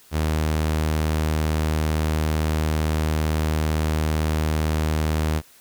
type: tone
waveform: sawtooth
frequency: 77.78 Hz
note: D#2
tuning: in tune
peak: -16 dBFS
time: 0.11-5.42 s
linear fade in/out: 50 ms
effects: white hiss -52 dBFS RMS until 5.6 s